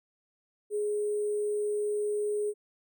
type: tone with sample-and-hold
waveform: sine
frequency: 417.4 Hz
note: G#4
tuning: 9 cents sharp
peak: -27 dBFS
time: 0.7-2.54 s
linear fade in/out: 50 ms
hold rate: 8820 Hz
effects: none